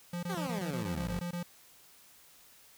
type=tone bursts; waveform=square; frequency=174.61 Hz; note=F3; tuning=in tune; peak=-35 dBFS; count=11; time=0.13-1.43 s; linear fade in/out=5 ms; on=100 ms; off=20 ms
type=exponential sweep; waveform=15% pulse; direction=down; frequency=416 to 42.16 Hz; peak=-30 dBFS; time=0.29-1.2 s; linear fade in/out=10 ms
effects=white hiss -59 dBFS RMS until 2.77 s